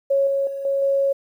sine tone with level steps, 551 Hz, C#5, 11 cents flat, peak -15 / -18 / -26 / -18 / -16 dBFS, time 0.1-1.13 s, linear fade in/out 10 ms, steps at 0.27 / 0.47 / 0.65 / 0.82 s, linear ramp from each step 2 ms, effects 9-bit

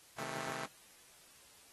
5% pulse chord, A diminished, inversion first, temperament just, 132 / 158.4 / 220 Hz, C3 / Eb3 / A3, +16 / +31 / 0 cents, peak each -34 dBFS, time 0.18-0.66 s, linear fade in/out 5 ms, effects white hiss -61 dBFS RMS until 1.72 s + AAC 32 kbps

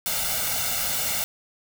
white noise with comb filter, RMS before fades -26 dBFS, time 0.06-1.24 s, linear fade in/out 0 ms, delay 1.4 ms, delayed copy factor +0.75, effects none

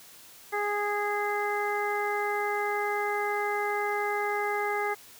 harmonic tone, 412.9 Hz, G#4, 10 cents flat, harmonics 1 / 2 / 3 / 4 / 5, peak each -31 / -31 / -35 / -36 / -34 dBFS, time 0.52-4.95 s, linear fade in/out 20 ms, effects white hiss -51 dBFS RMS until 5.19 s + high-pass 60 Hz 12 dB/octave

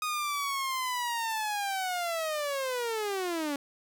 sawtooth linear sweep, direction down, 1245 to 277.2 Hz, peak -26 dBFS, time 0.02-3.56 s, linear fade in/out 2 ms, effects none

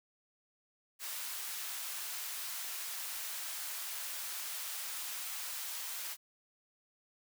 white high-pass noise, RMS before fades -41 dBFS, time 0.99-6.17 s, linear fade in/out 50 ms, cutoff 890 Hz, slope 12 dB/octave, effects none

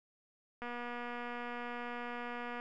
click train, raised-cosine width 0.5 ms, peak -28 dBFS, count 478, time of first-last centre 0.62-2.599 s, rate 241 Hz, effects none

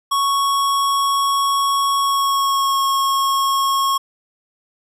square tone with pitch glide, 1108.7 to 1091.5 Hz, C#6 to C#6, 0 to -27 cents, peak -16 dBFS, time 0.11-3.98 s, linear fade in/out 10 ms, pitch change -27 cents, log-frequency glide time 1.99-2.84 s, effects resampled to 32000 Hz

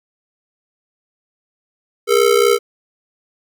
square ring-modulated tone, 440 Hz, A4, in tune, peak -8 dBFS, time 2.07-2.59 s, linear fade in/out 50 ms, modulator 32 Hz, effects none

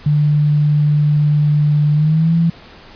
sine tone with pitch glide, 148.5 to 166.69 Hz, D3 to E3, +20 to +20 cents, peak -10 dBFS, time 0.06-2.5 s, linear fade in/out 5 ms, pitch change +200 cents, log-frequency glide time 1.93-2.35 s, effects pink hiss -40 dBFS RMS until 2.95 s + resampled to 11025 Hz

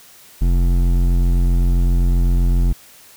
sine tone with hard clipping, 43.85 Hz, F1, 8 cents sharp, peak -14 dBFS, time 0.41-2.73 s, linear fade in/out 10 ms, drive 12 dB, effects white hiss -45 dBFS RMS until 3.16 s

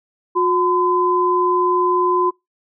sine tone pair together, 360.5 / 1017 Hz, F#4 / C6, -45 / -50 cents, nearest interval octave + tritone, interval 1795 cents, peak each -17 / -16 dBFS, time 0.35-2.31 s, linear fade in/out 20 ms, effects noise-tail reverb RT60 0.2 s tail -26 dB re dry

